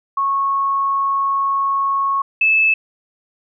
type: tone pair in turn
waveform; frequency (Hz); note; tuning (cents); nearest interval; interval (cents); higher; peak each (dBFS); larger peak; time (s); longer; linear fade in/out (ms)
sine; 1100 / 2616; C#6 / E7; -14 / -14; octave + minor third; 1500; second; -15 / -11; second; 0.17-2.22 / 2.41-2.74; first; 5
effects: none